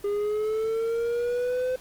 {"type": "linear sweep", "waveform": "triangle", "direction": "up", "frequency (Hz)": [404.6, 513], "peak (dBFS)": -22, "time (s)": [0.04, 1.76], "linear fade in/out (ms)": 5, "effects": ["pink hiss -50 dBFS RMS until 1.8 s", "Opus 24 kbps"]}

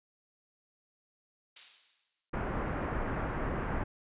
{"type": "noise with exponential decay", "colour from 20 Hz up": "violet", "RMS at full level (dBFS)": -32, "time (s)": [1.56, 2.3], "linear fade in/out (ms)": 5, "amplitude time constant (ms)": 160}
{"type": "low-pass noise", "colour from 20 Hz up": "pink", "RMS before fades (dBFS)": -34, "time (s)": [2.33, 3.84], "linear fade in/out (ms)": 10, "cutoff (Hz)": 1800, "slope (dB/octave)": 24}
{"effects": ["resampled to 8000 Hz"]}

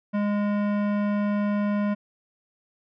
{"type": "tone with hard clipping", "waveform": "sine", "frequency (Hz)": 205.7, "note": "G#3", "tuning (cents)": -16, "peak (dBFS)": -24, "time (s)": [0.13, 1.95], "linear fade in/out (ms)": 20, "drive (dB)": 16, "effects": ["resampled to 11025 Hz"]}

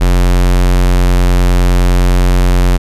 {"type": "tone", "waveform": "square", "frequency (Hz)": 44.84, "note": "F1", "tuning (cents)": 46, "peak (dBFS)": -7, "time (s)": [0, 2.78], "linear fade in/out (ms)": 20, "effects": ["resampled to 32000 Hz"]}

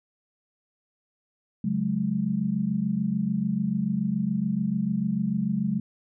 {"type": "chord", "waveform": "sine", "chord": "C# suspended fourth", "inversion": "none", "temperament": "equal with one note detuned", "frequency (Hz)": [138.59, 185, 211.9], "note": ["C#3", "F#3", "G#3"], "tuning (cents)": [0, 0, 35], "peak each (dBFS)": [-32, -27, -26], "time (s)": [1.64, 5.8], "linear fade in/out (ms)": 5, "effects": []}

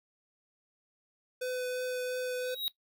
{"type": "tone with vibrato", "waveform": "square", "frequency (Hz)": 503, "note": "B4", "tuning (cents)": 32, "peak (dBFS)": -33, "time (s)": [1.41, 2.55], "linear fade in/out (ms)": 10, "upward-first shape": "triangle", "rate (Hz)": 2.9, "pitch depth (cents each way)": 10}
{"type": "tone with exponential growth", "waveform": "square", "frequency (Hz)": 3823, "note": "A#7", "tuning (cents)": 43, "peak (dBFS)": -28, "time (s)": [2.33, 2.68], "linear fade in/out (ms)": 0, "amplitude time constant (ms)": 75}
{"effects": ["noise-tail reverb RT60 0.1 s tail -18 dB re dry"]}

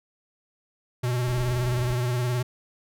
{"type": "tone with vibrato", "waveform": "square", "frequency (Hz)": 123.47, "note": "B2", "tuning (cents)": 0, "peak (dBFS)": -24, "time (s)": [1.03, 2.43], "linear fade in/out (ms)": 10, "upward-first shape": "sine", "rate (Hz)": 19, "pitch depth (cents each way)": 47}
{"type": "noise", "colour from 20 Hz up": "brown", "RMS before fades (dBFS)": -35, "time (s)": [1.27, 1.94], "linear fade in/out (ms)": 5}
{"effects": []}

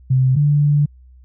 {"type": "tone pair in turn", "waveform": "sine", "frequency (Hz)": [130.1, 146.2], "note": ["C3", "D3"], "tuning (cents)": [-9, -7], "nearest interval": "major second", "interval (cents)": 202, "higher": "second", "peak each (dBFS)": -11, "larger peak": "neither", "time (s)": [[0.1, 0.36], [0.36, 0.86]], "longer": "second", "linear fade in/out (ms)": 10, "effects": ["added 63 Hz sine -42 dBFS peak until 1.24 s"]}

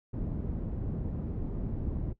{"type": "low-pass noise", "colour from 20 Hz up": "pink", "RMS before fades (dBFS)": -34, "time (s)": [0.13, 2.13], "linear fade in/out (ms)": 10, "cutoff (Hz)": 270, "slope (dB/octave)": 12, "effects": ["noise-tail reverb RT60 0.1 s tail -17 dB re dry"]}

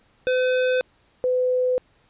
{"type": "tone pair in turn", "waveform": ["square", "sine"], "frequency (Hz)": [508, 504.5], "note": ["B4", "B4"], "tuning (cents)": [49, 37], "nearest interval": "unison", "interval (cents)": 12, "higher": "first", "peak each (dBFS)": [-19, -18], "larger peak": "second", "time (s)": [[0.27, 0.81], [1.24, 1.78]], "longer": "neither", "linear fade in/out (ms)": 0, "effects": ["pink hiss -61 dBFS RMS until 2.09 s", "resampled to 8000 Hz"]}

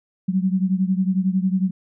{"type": "beating tone pair", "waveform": "sine", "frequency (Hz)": [184.9, 195.9], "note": ["F#3", "G3"], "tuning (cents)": [-1, -1], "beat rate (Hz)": 11, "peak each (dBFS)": [-19, -22], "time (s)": [0.28, 1.71], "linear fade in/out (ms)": 10, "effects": []}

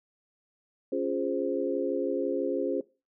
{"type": "chord", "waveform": "sine", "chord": "Db major seventh", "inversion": "none", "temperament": "equal", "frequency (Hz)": [277.2, 349.2, 415.3, 523.3], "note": ["Db4", "F4", "Ab4", "C5"], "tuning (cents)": [0, 0, 0, 0], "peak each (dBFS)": -32, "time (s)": [0.92, 2.81], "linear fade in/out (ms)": 5, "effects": ["noise-tail reverb RT60 0.3 s tail -20 dB re dry"]}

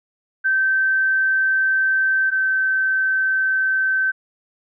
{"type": "tone pair in turn", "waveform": "sine", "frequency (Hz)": [1550, 1542.7], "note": ["G6", "G6"], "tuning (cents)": [-20, -28], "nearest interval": "unison", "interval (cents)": 8, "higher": "first", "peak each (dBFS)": [-15, -16], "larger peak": "first", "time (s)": [[0.44, 2.31], [2.31, 4.12]], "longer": "first", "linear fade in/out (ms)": 20, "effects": []}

